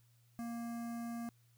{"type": "tone with notch filter", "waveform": "square", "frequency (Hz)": 233.8, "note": "A#3", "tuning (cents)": 5, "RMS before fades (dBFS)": -42, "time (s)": [0.39, 1.29], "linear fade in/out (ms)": 0, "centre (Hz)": 3400, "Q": 0.63, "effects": ["added 118 Hz sine -66 dBFS peak until 1.57 s", "white hiss -75 dBFS RMS until 1.57 s"]}